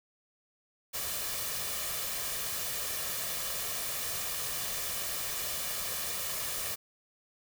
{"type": "noise with comb filter", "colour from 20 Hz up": "white", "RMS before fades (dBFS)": -35, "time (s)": [0.93, 6.76], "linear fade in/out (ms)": 20, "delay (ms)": 1.7, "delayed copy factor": 0.5, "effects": []}